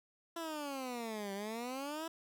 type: exponential two-way sweep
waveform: 15% pulse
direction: down then up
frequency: 340 to 194.5 to 333.3 Hz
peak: -33 dBFS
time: 0.36-2.08 s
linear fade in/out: 5 ms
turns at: 1.33 s
effects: none